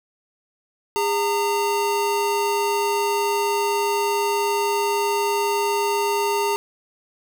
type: tone pair together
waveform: square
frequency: 407.1 / 913.9 Hz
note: G#4 / A#5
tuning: -35 / -35 cents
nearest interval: octave + major second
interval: 1400 cents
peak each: -23 dBFS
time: 0.96-6.56 s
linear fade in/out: 0 ms
effects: none